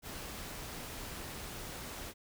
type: noise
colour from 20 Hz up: pink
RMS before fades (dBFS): -44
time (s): 0.02-2.14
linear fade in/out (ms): 50
effects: none